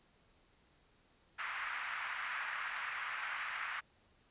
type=band-pass noise; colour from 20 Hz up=pink; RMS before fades=-41 dBFS; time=1.38-3.81 s; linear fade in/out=20 ms; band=1200 to 2300 Hz; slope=24 dB/octave; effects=pink hiss -70 dBFS RMS until 4.3 s + resampled to 8000 Hz